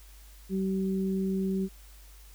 sine tone pair together, 191.18 / 382.1 Hz, G3 / G4, -43 / -44 cents, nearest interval octave, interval 1199 cents, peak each -27 / -33 dBFS, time 0.49-1.69 s, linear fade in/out 50 ms, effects added 50 Hz sine -49 dBFS peak until 2.34 s + white hiss -57 dBFS RMS until 2.34 s

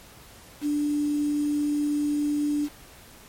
sine tone with quantisation, 293.7 Hz, D4, in tune, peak -22 dBFS, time 0.61-2.69 s, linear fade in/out 50 ms, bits 7, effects pink hiss -49 dBFS RMS until 3.28 s + MP3 64 kbps

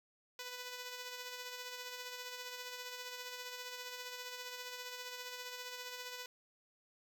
5% pulse tone with tremolo, 496.5 Hz, B4, 9 cents sharp, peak -31 dBFS, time 0.39-6.26 s, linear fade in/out 2 ms, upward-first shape sine, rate 15 Hz, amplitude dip 40%, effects none

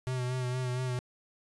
square tone with vibrato, 126.5 Hz, B2, 42 cents sharp, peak -31 dBFS, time 0.07-0.99 s, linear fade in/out 0 ms, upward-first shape sine, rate 4.3 Hz, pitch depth 33 cents each way, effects resampled to 24000 Hz + 12-bit

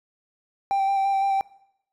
triangle tone with vibrato, 784 Hz, G5, in tune, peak -17 dBFS, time 0.71-1.41 s, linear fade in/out 0 ms, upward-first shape square, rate 5.9 Hz, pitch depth 13 cents each way, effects noise-tail reverb RT60 0.8 s tail -23 dB re dry + tanh soft clip ceiling -13 dBFS

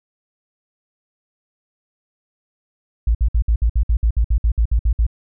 sine tone bursts, 55.8 Hz, A1, 25 cents sharp, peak -12 dBFS, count 15, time 3.07-5.066 s, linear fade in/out 5 ms, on 78 ms, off 59 ms, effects none

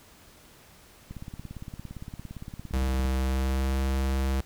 click train, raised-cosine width 5 ms, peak -26 dBFS, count 35, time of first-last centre 1.11-3.053 s, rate 17.5 Hz
square tone with pitch glide, 65.41 to 66.59 Hz, C2 to C2, 0 to +31 cents, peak -25 dBFS, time 2.73-4.41 s, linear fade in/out 5 ms, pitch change +31 cents, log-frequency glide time 3.19-3.8 s
effects pink hiss -54 dBFS RMS until 4.45 s

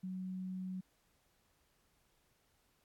sine tone, 185.9 Hz, F#3, 8 cents sharp, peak -39 dBFS, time 0.03-0.81 s, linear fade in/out 10 ms, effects pink hiss -75 dBFS RMS until 2.84 s + AAC 64 kbps

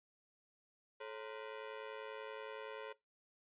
sawtooth ring-modulated tone, 489.3 Hz, B4, 16 cents flat, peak -38 dBFS, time 1-2.93 s, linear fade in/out 10 ms, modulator 55.2 Hz, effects noise-tail reverb RT60 0.2 s tail -20 dB re dry + resampled to 8000 Hz

